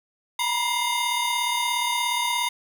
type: tone cluster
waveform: square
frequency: 944 / 981 / 2099 / 3660 Hz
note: A#5 / B5 / C7 / A#7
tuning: +22 / -12 / +5 / -32 cents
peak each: -29 dBFS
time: 0.39-2.49 s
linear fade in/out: 5 ms
effects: none